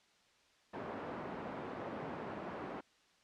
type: band-pass noise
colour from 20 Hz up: pink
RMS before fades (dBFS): -44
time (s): 0.73-2.81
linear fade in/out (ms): 10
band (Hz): 210 to 1200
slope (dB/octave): 12
effects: white hiss -69 dBFS RMS until 3.23 s + low-pass 5000 Hz 12 dB/octave